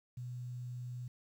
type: tone with quantisation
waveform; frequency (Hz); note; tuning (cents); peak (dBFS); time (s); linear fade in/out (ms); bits
sine; 123.47; B2; 0; -40; 0.17-1.08; 5; 11
effects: none